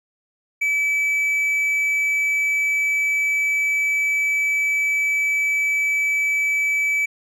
triangle tone, 2300 Hz, D7, 37 cents flat, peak -16 dBFS, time 0.61-7.06 s, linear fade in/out 10 ms, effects none

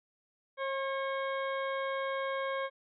harmonic tone with a mistuned harmonic, 540 Hz, C#5, 45 cents flat, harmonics 1 / 2 / 3 / 4 / 6 / 7, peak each -34 / -37 / -41 / -43 / -48 / -54 dBFS, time 0.57-2.7 s, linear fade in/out 50 ms, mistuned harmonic 4, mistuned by +31 cents, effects none

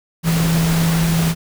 sine tone in noise, 164.81 Hz, E3, in tune, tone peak -14 dBFS, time 0.23-1.35 s, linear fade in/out 50 ms, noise pink, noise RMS -23 dBFS, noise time 0.23-1.35 s, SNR +6 dB, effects none

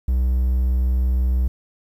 triangle tone, 63 Hz, B1, 35 cents sharp, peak -14 dBFS, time 0.08-1.48 s, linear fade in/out 5 ms, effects 9-bit

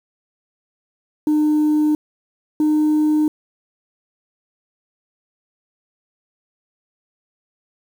sine tone pair in turn, 303.1 / 305 Hz, D#4 / D#4, -45 / -34 cents, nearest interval unison, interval 11 cents, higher second, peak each -11 dBFS, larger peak neither, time 1.27-1.95 / 2.6-3.28 s, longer neither, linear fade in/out 2 ms, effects tanh soft clip ceiling -12 dBFS + 7-bit

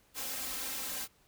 white noise with comb filter, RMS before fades -38 dBFS, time 0.14-1.08 s, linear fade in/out 50 ms, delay 3.8 ms, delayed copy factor +1, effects pink hiss -67 dBFS RMS until 1.27 s

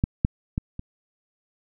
clicks, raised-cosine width 5 ms, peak -7 / -6 / -12 / -20 dBFS, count 4, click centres 0.039 / 0.249 / 0.579 / 0.794 s, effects none

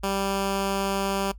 10% pulse tone, 196 Hz, G3, in tune, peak -16 dBFS, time 0.03-1.32 s, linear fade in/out 10 ms, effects noise-tail reverb RT60 0.1 s tail -19 dB re dry + added 50 Hz sine -40 dBFS peak until 1.38 s

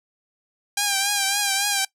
5% pulse tone with vibrato, 800 Hz, G5, 35 cents sharp, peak -8 dBFS, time 0.77-1.85 s, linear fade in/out 5 ms, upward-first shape triangle, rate 3.6 Hz, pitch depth 61 cents each way, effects noise-tail reverb RT60 0.1 s tail -20 dB re dry

